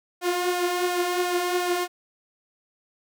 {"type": "tone with flanger", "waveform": "sawtooth", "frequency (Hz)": 356.2, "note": "F4", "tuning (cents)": 34, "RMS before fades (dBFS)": -25, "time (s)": [0.21, 1.88], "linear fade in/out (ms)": 50, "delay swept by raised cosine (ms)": [1.5, 4.7], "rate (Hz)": 2.8, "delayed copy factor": 0.5, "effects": []}